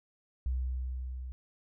sine tone with level ramp, 63.5 Hz, B1, 49 cents sharp, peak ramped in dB -28 to -38 dBFS, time 0.46-1.32 s, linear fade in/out 0 ms, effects none

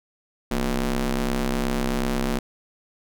sawtooth ring-modulated tone, 130.81 Hz, C3, in tune, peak -15 dBFS, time 0.51-2.39 s, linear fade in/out 5 ms, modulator 99.5 Hz, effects none

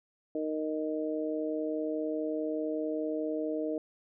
harmonic tone, 155.2 Hz, D#3, 4 cents flat, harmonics 2 / 3 / 4, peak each -33 / -35 / -36 dBFS, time 0.35-3.78 s, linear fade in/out 2 ms, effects none

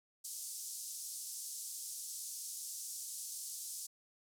white band-pass noise, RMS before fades -45 dBFS, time 0.24-3.87 s, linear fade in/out 10 ms, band 5300 to 11000 Hz, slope 24 dB/octave, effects none

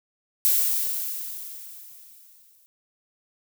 violet noise with exponential decay, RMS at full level -19 dBFS, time 0.45-2.66 s, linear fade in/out 0 ms, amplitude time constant 480 ms, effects none

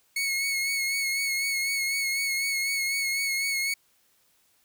sawtooth tone with vibrato, 2192 Hz, C#7, 20 cents flat, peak -22 dBFS, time 0.16-3.74 s, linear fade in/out 5 ms, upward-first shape sine, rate 4 Hz, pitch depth 31 cents each way, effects white hiss -66 dBFS RMS until 4.64 s

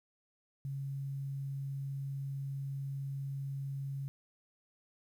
sine tone with quantisation, 137.7 Hz, C#3, 11 cents flat, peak -36 dBFS, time 0.65-4.08 s, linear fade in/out 0 ms, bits 11, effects none

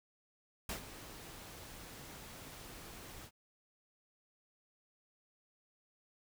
pink noise with ADSR envelope, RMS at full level -39 dBFS, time 0.69-3.31 s, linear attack 3 ms, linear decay 110 ms, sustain -12 dB, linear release 65 ms, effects none

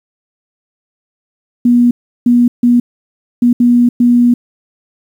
sine tone bursts at uneven times, 241.6 Hz, B3, 38 cents flat, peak -5 dBFS, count 6, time 1.65-1.91 / 2.26-2.48 / 2.63-2.8 / 3.42-3.53 / 3.6-3.89 / 4-4.34 s, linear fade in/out 5 ms, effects 7-bit

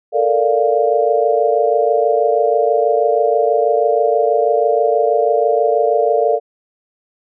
sine chord, Bb major seventh, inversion third, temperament equal, 440 / 466.2 / 587.3 / 698.5 Hz, A4 / Bb4 / D5 / F5, 0 / 0 / 0 / 0 cents, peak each -17 dBFS, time 0.12-6.4 s, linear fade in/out 50 ms, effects none

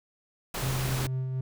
pink noise, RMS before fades -33 dBFS, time 0.54-1.07 s, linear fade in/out 5 ms
triangle tone with tremolo, 130.1 Hz, C3, 9 cents flat, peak -25 dBFS, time 0.62-1.41 s, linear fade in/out 5 ms, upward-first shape sine, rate 4.1 Hz, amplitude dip 30%
effects none

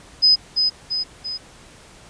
sine tone with echo, 5030 Hz, D#8, 18 cents sharp, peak -10 dBFS, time 0.22-0.36 s, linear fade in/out 20 ms, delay 340 ms, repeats 3, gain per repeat -5 dB, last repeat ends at 1.38 s, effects pink hiss -46 dBFS RMS until 2.09 s + resampled to 22050 Hz

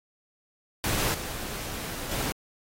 pink noise with level steps, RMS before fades -27 / -36 / -31 dBFS, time 0.84-2.32 s, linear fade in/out 0 ms, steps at 1.14 / 2.11 s, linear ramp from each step 5 ms, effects AAC 48 kbps

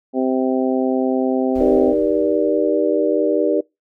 harmonic tone, 130 Hz, C3, 11 cents flat, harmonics 2 / 3 / 4 / 5 / 6, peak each -18 / -22 / -24 / -26 / -28 dBFS, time 0.13-1.95 s, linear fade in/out 50 ms
brown noise with exponential decay, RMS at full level -32 dBFS, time 1.55-3.44 s, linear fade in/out 5 ms, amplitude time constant 410 ms
sine chord, Eb major seventh, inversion none, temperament equal with one note detuned, 311.1 / 392 / 476.8 / 587.3 Hz, Eb4 / G4 / Bb4 / D5, 0 / 0 / +39 / 0 cents, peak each -20 dBFS, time 1.6-3.61 s, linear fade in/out 10 ms
effects noise-tail reverb RT60 0.2 s tail -24 dB re dry

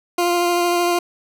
20% pulse tone with vibrato, 349.2 Hz, F4, in tune, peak -11 dBFS, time 0.18-0.99 s, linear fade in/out 5 ms, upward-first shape triangle, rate 13 Hz, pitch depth 16 cents each way, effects none

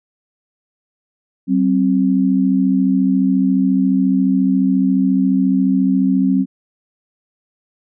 sine tone pair together, 190.7 / 265 Hz, G3 / C4, -47 / +22 cents, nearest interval tritone, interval 569 cents, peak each -15 / -14 dBFS, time 1.47-6.46 s, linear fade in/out 50 ms, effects none

